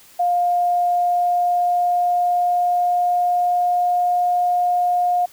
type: tone with pitch glide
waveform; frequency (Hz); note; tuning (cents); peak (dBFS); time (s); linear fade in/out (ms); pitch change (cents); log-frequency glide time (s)
sine; 706 to 712.6; F5 to F5; +19 to +35; -15; 0.19-5.26; 10; +16; 0.33-4.17
effects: white hiss -48 dBFS RMS until 5.32 s